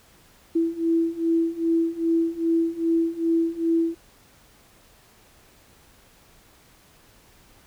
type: beating tone pair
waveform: sine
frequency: 329.6 / 332.1 Hz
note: E4 / E4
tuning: 0 / +13 cents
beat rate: 2.5 Hz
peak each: -24 / -22 dBFS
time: 0.55-3.95 s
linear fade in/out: 10 ms
effects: pink hiss -55 dBFS RMS until 7.66 s